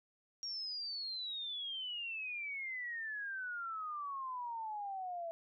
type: exponential sweep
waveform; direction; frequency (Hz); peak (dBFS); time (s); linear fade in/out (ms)
sine; down; 5630 to 659.3; -39; 0.43-5.31; 0
effects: none